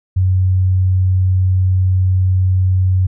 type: tone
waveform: sine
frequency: 93 Hz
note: F#2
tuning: 9 cents sharp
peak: -10 dBFS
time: 0.16-3.07 s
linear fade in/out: 10 ms
effects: none